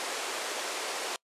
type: band-pass noise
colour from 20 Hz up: pink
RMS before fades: -35 dBFS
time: 0-1.16 s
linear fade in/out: 0 ms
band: 390 to 9500 Hz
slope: 24 dB/octave
effects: noise-tail reverb RT60 0.1 s tail -26 dB re dry + resampled to 32000 Hz